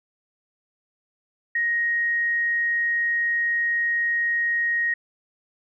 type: tone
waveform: sine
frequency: 1876 Hz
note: A#6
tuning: 11 cents sharp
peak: -20 dBFS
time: 1.55-4.94 s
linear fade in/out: 5 ms
effects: none